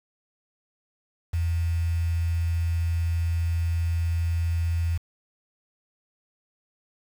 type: tone with quantisation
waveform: sine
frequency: 83.9 Hz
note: E2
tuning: 31 cents sharp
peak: -22 dBFS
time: 1.33-4.98 s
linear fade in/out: 10 ms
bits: 7
effects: none